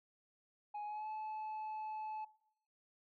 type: tone with pitch glide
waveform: sine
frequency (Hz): 834 to 863.9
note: G#5 to A5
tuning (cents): +7 to -32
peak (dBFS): -38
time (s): 0.74-2.25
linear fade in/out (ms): 10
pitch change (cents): +61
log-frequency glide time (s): 0.85-1.08
effects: noise-tail reverb RT60 0.8 s tail -22 dB re dry + tanh soft clip ceiling -40 dBFS